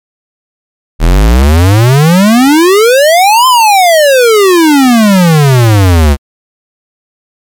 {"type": "exponential two-way sweep", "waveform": "square", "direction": "up then down", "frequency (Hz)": [38.27, 1046.5, 68.1], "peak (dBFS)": -3, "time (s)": [0.99, 6.17], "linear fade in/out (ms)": 50, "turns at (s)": 3.47, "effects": ["MP3 96 kbps"]}